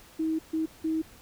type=tone bursts at uneven times; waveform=sine; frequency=318.8 Hz; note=D#4; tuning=42 cents sharp; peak=-25 dBFS; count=3; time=0.19-0.39 / 0.53-0.66 / 0.84-1.02 s; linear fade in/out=10 ms; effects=pink hiss -53 dBFS RMS until 1.21 s